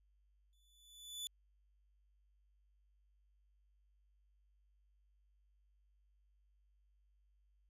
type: tone with exponential growth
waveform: sawtooth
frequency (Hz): 3478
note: A7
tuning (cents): -21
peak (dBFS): -37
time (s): 0.53-1.27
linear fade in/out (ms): 0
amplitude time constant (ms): 160
effects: added 50 Hz sine -70 dBFS peak until 7.69 s + resampled to 32000 Hz